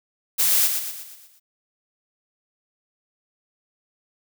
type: noise with echo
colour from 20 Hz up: blue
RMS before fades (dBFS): -19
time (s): 0.38-0.68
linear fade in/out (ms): 20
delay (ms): 120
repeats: 6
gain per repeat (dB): -6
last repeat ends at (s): 1.4
effects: none